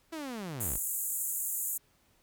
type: linear sweep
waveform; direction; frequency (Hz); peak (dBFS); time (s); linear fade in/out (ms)
sawtooth; down; 335.5 to 35.88; -33; 0.12-0.78; 10
type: band-pass noise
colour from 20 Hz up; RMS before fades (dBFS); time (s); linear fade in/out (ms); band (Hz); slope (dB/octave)
white; -34; 0.6-1.78; 10; 6800 to 16000; 96
effects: pink hiss -68 dBFS RMS until 2.22 s